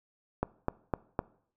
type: click train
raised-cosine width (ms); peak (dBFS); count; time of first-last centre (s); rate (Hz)
1; -14; 4; 0.43-1.191; 3.94
effects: noise-tail reverb RT60 0.6 s tail -21 dB re dry